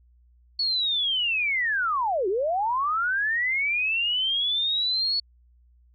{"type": "linear two-way sweep", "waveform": "sine", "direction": "down then up", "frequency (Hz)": [4435, 353.9, 4435], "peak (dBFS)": -22, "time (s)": [0.59, 5.2], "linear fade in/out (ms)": 5, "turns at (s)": 2.28, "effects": ["added 60 Hz sine -55 dBFS peak until 5.94 s"]}